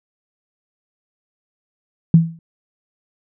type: tone with exponential decay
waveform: sine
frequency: 164.81 Hz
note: E3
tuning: in tune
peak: -3 dBFS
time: 2.14-2.39 s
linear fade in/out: 2 ms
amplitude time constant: 53 ms
effects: none